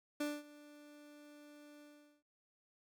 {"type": "tone with ADSR envelope", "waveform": "30% pulse", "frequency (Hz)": 294.6, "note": "D4", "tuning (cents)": 6, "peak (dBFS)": -32, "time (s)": [0.2, 2.23], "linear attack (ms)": 7, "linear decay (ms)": 220, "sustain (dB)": -21, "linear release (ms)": 420, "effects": []}